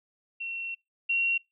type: tone pair in turn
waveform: sine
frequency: 2722 / 2741 Hz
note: F7 / F7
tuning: -45 / -33 cents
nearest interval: unison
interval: 12 cents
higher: second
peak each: -32 / -23 dBFS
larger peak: second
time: 0.4-0.75 / 1.09-1.38 s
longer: first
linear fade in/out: 10 ms
effects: noise-tail reverb RT60 0.2 s tail -23 dB re dry